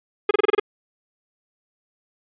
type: tone bursts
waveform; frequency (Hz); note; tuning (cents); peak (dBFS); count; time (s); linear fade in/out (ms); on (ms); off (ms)
45% pulse; 413.7; G#4; -7; -13; 7; 0.29-0.598; 5; 20; 28
effects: resampled to 8000 Hz